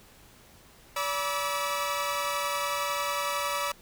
sawtooth tone cluster, 574 / 969 / 1159 / 1304 Hz, D5 / B5 / D6 / E6, -40 / -33 / -23 / -19 cents, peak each -30 dBFS, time 0.96-3.72 s, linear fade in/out 5 ms, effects pink hiss -55 dBFS RMS until 3.81 s

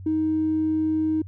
triangle tone with tanh clipping, 313.4 Hz, D#4, 13 cents sharp, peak -20 dBFS, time 0.06-1.22 s, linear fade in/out 5 ms, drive 4 dB, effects added 94 Hz sine -36 dBFS peak until 1.27 s

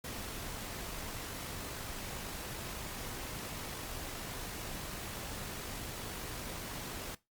pink noise with amplitude modulation, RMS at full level -41 dBFS, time 0.04-7.15 s, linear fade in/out 5 ms, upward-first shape sine, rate 49.9 Hz, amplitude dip 25%, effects noise-tail reverb RT60 0.2 s tail -18 dB re dry + Opus 48 kbps

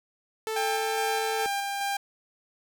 sawtooth tone with pitch glide, 440 to 443.1 Hz, A4 to A4, 0 to +12 cents, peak -25 dBFS, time 0.47-1.46 s, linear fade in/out 0 ms, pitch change +12 cents, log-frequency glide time 0.71-0.98 s
sawtooth tone with tremolo, 798 Hz, G5, 31 cents sharp, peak -23 dBFS, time 0.56-1.97 s, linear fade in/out 5 ms, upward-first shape square, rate 2.4 Hz, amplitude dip 25%
effects none

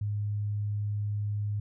sine tone, 103.7 Hz, G#2, 2 cents flat, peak -28 dBFS, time 0.01-1.6 s, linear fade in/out 5 ms, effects none

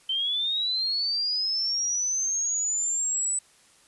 sine linear sweep, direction up, 3080 to 8000 Hz, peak -24 dBFS, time 0.09-3.39 s, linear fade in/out 5 ms, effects white hiss -58 dBFS RMS until 3.87 s + resampled to 24000 Hz

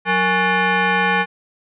sine tone with frequency modulation, 463.3 Hz, A#4, 11 cents flat, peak -14 dBFS, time 0.05-1.26 s, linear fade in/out 50 ms, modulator 646 Hz, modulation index 3.1, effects none

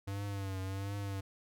square tone with vibrato, 97.8 Hz, G2, 4 cents flat, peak -37 dBFS, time 0.07-1.21 s, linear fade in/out 10 ms, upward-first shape triangle, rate 1.4 Hz, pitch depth 68 cents each way, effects none

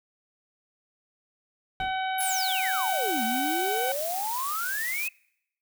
brown noise with exponential decay, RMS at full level -36 dBFS, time 1.8-2.06 s, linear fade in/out 2 ms, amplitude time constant 55 ms
harmonic tone, 757 Hz, F#5, 39 cents sharp, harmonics 1 / 2 / 3 / 4 / 5, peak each -28 / -34 / -38 / -40 / -42 dBFS, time 1.8-3.92 s, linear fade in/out 2 ms
sine exponential two-way sweep, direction down then up, 11840 to 218.9 to 2610 Hz, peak -29 dBFS, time 2.18-5.09 s, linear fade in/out 5 ms, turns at 3.24 s
blue noise, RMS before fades -34 dBFS, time 2.2-5.08 s, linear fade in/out 5 ms
effects noise-tail reverb RT60 0.8 s tail -26 dB re dry

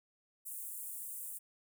pink high-pass noise, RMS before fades -44 dBFS, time 0.45-1.39 s, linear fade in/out 20 ms, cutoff 8300 Hz, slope 48 dB/octave, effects none

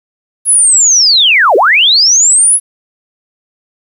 sine linear two-way sweep, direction down then up, 10660 to 349.2 to 10660 Hz, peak -4 dBFS, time 0.45-2.6 s, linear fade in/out 50 ms, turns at 1.56 s, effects 7-bit

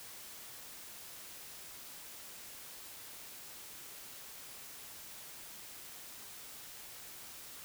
silence, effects white hiss -50 dBFS RMS until 7.64 s

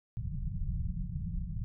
pink low-pass noise, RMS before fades -35 dBFS, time 0.17-1.64 s, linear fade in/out 0 ms, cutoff 190 Hz, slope 96 dB/octave, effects none

